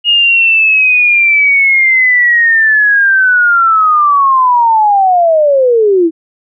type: linear sweep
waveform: sine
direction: down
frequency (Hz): 2868 to 314.8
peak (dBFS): -5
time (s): 0.04-6.11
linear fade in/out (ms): 50
effects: none